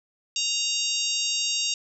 harmonic tone with a mistuned harmonic, 932.3 Hz, A#5, in tune, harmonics 3 / 4 / 5 / 6 / 7 / 8, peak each -29 / -30 / -31 / -32 / -32 / -33 dBFS, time 0.36-1.74 s, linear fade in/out 2 ms, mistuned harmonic 8, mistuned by +22 cents, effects none

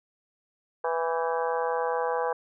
harmonic tone with a mistuned harmonic, 164.81 Hz, E3, in tune, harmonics 3 / 4 / 5 / 6 / 7 / 8 / 9 / 10, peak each -28 / -35 / -31 / -33 / -36 / -46 / -39 / -45 dBFS, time 0.84-2.33 s, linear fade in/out 5 ms, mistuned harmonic 9, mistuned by +66 cents, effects none

